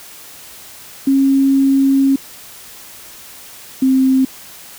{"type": "tone pair in turn", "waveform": "sine", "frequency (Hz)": [271.9, 263.1], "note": ["C#4", "C4"], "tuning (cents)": [-33, 10], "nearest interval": "minor second", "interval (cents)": 57, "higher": "first", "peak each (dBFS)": -9, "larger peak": "neither", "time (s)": [[1.07, 2.16], [3.82, 4.25]], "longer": "first", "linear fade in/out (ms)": 5, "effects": ["white hiss -37 dBFS RMS until 4.78 s"]}